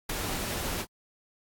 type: noise with ADSR envelope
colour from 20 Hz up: pink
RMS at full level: -28 dBFS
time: 0.09-0.86 s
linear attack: 8 ms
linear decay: 11 ms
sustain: -5 dB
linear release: 54 ms
effects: AAC 64 kbps